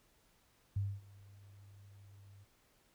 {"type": "tone with ADSR envelope", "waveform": "sine", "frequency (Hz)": 99.5, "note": "G2", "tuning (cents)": 26, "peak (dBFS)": -31, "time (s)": [0.76, 2.45], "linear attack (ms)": 6, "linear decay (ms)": 240, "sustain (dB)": -24, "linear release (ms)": 24, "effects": ["pink hiss -71 dBFS RMS until 2.94 s"]}